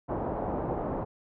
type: low-pass noise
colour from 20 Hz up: white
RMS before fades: -32 dBFS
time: 0.08-1.05 s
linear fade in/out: 20 ms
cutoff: 810 Hz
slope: 24 dB/octave
effects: none